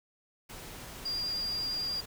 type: tone in noise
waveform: sine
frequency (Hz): 4803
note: D8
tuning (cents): +38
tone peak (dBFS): -31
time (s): 1.05-2.01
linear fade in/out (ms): 10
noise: pink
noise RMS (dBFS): -45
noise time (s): 0.49-2.06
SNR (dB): +11
effects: none